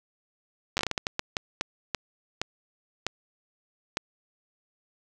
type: slowing click train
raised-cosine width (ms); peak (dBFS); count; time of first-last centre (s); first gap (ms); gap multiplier
0.2; -9; 16; 0.77-3.971; 9; 1.39
effects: none